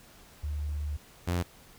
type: tone pair in turn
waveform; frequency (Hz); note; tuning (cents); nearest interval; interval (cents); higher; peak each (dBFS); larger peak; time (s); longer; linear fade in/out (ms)
sine / sawtooth; 74 / 88; D2 / F2; +14 / +14; minor third; 300; second; -30 / -23; second; 0.43-0.97 / 1.27-1.43; first; 10
effects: pink hiss -55 dBFS RMS until 1.78 s